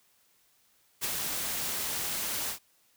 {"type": "noise with ADSR envelope", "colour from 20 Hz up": "white", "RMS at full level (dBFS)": -29, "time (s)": [1.01, 2.59], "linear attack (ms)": 35, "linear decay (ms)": 13, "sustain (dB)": -4, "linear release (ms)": 100, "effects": ["white hiss -67 dBFS RMS until 2.96 s"]}